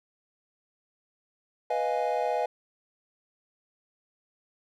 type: chord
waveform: triangle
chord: F half-diminished seventh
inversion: second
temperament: equal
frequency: 493.9 / 622.3 / 698.5 / 830.6 Hz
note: Cb5 / Eb5 / F5 / Ab5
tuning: 0 / 0 / 0 / 0 cents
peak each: -29 dBFS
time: 1.7-2.46 s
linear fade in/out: 5 ms
effects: none